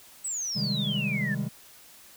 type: exponential sweep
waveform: sine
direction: down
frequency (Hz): 8170 to 1700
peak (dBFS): -29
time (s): 0.24-1.35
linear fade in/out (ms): 10
type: chord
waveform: triangle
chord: Ab major seventh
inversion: first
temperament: equal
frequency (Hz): 130.81 / 155.56 / 196 / 207.7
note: C3 / Eb3 / G3 / Ab3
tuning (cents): 0 / 0 / 0 / 0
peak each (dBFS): -31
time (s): 0.55-1.49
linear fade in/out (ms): 20
effects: white hiss -52 dBFS RMS until 2.16 s